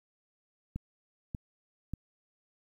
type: click train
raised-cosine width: 5 ms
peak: -23 dBFS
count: 3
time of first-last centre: 0.76-1.936 s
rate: 1.7 Hz
effects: 10-bit